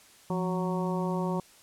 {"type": "harmonic tone with a mistuned harmonic", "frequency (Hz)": 185, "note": "F#3", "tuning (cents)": 0, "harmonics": [1, 2, 3, 4, 5, 6], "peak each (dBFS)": [-29, -34, -37, -41, -36, -41], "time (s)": [0.3, 1.4], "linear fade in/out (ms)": 2, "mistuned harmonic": 1, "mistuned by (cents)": -99, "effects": ["white hiss -56 dBFS RMS until 1.62 s", "low-pass 11000 Hz 12 dB/octave"]}